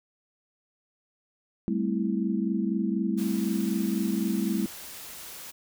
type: chord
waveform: sine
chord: A minor seventh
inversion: third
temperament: equal with one note detuned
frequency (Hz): 196 / 220 / 260.4 / 329.6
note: G3 / A3 / C4 / E4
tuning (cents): 0 / 0 / -8 / 0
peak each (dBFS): -28 / -29 / -34 / -31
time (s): 1.68-4.66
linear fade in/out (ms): 0
type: noise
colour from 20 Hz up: white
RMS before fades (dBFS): -42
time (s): 3.17-5.52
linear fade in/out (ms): 20
effects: none